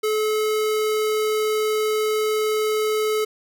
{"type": "tone", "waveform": "square", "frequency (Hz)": 430.3, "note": "A4", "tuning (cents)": -39, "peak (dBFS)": -20, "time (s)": [0.03, 3.25], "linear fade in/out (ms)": 10, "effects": []}